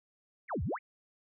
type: exponential two-way sweep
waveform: sine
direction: down then up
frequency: 2483 to 67.2 to 2483 Hz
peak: -31 dBFS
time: 0.48-0.79 s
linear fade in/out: 50 ms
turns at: 0.63 s
effects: none